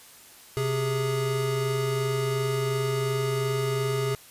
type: tone pair together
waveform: square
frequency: 130.2 / 413.4 Hz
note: C3 / G#4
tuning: -8 / -8 cents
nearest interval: octave + minor sixth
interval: 2000 cents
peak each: -28 dBFS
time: 0.57-4.15 s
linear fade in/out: 0 ms
effects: white hiss -50 dBFS RMS until 4.3 s + resampled to 32000 Hz